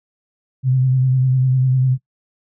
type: tone with vibrato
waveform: sine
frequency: 129.6 Hz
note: C3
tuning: 16 cents flat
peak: -12 dBFS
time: 0.63-1.98 s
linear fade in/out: 50 ms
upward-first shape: triangle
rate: 10 Hz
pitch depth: 44 cents each way
effects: noise-tail reverb RT60 0.1 s tail -20 dB re dry